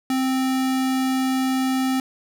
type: tone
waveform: square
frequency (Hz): 261.6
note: C4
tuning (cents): 0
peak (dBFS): -20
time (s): 0.1-2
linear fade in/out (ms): 2
effects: none